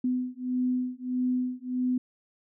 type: beating tone pair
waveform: sine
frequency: 251 / 252.6 Hz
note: B3 / B3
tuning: +28 / +39 cents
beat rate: 1.6 Hz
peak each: -29 dBFS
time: 0.04-1.98 s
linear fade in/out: 5 ms
effects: none